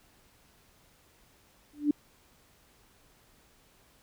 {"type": "tone with exponential growth", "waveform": "sine", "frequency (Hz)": 293.7, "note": "D4", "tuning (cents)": 0, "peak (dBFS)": -18, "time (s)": [1.73, 1.91], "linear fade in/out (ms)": 5, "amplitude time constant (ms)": 38, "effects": ["pink hiss -63 dBFS RMS until 4.02 s"]}